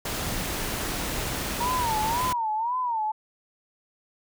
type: noise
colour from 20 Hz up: pink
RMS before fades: -30 dBFS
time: 0.05-2.33 s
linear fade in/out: 5 ms
type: tone with vibrato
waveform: sine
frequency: 932.3 Hz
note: A#5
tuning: in tune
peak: -24 dBFS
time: 1.6-3.12 s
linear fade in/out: 10 ms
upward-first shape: sine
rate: 1.9 Hz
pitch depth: 150 cents each way
effects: none